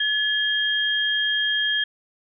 sine tone pair together, 1711 / 3225 Hz, A6 / G7, -49 / +48 cents, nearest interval major seventh, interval 1097 cents, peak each -23 / -22 dBFS, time 0-1.84 s, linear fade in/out 5 ms, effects none

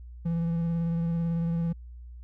triangle tone with vibrato, 167.5 Hz, E3, 28 cents sharp, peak -23 dBFS, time 0.25-1.73 s, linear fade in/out 10 ms, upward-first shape sine, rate 18 Hz, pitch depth 19 cents each way, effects added 60 Hz sine -41 dBFS peak until 2.23 s

